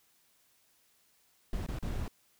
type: noise with dropouts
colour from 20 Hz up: brown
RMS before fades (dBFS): -35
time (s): 1.53-2.08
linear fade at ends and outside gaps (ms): 1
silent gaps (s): 1.664-1.685 / 1.788-1.826
effects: white hiss -69 dBFS RMS until 2.39 s